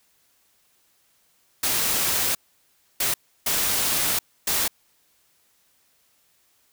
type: noise bursts at uneven times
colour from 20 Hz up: white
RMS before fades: -23 dBFS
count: 4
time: 1.63-2.35 / 3-3.14 / 3.46-4.19 / 4.47-4.68 s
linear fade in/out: 5 ms
effects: white hiss -64 dBFS RMS until 6.72 s